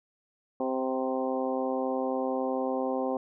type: harmonic tone with a mistuned harmonic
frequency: 130.81 Hz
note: C3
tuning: in tune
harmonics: 2 / 3 / 4 / 5 / 6 / 7 / 8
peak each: -32 / -35 / -31 / -40 / -35 / -42 / -41 dBFS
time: 0.6-3.17 s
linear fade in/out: 2 ms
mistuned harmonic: 6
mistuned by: -16 cents
effects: none